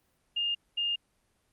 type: tone pair in turn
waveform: sine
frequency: 2823 / 2823 Hz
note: F7 / F7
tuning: +18 / +18 cents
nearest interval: unison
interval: 0 cents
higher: neither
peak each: -27 dBFS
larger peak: neither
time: 0.36-0.55 / 0.77-0.96 s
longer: neither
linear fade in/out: 10 ms
effects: pink hiss -72 dBFS RMS until 1.52 s + Opus 24 kbps